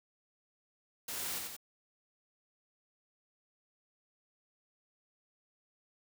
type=noise with echo; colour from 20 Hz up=white; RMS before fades=-40 dBFS; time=1.08-1.39 s; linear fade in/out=5 ms; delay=88 ms; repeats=2; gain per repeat=-3 dB; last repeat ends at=1.566 s; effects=none